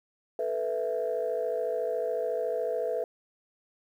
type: chord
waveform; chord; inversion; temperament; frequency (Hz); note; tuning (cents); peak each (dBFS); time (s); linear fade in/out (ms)
sine; A suspended second; none; equal; 440 / 493.9 / 659.3; A4 / B4 / E5; 0 / 0 / 0; -32 / -30 / -31; 0.39-3.04; 2
effects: tanh soft clip ceiling -20 dBFS + 10-bit